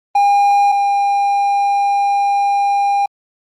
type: tone pair in turn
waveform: triangle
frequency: 808 / 803.8 Hz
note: G#5 / G5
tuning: -48 / +43 cents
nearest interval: unison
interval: 9 cents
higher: first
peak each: -7 / -10 dBFS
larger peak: first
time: 0.15-0.72 / 0.72-3.06 s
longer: second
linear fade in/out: 5 ms
effects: Opus 32 kbps